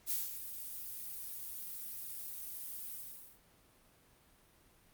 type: noise with ADSR envelope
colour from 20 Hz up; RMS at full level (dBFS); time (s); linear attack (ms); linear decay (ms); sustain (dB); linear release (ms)
violet; -34; 0.06-3.4; 52; 190; -10; 480
effects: pink hiss -66 dBFS RMS until 4.93 s + Opus 48 kbps